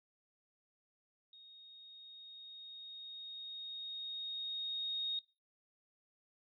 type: tone with level ramp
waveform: sine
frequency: 3729 Hz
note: A#7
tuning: in tune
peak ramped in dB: -55 to -34 dBFS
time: 1.33-5.19 s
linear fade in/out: 2 ms
effects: noise-tail reverb RT60 0.3 s tail -23 dB re dry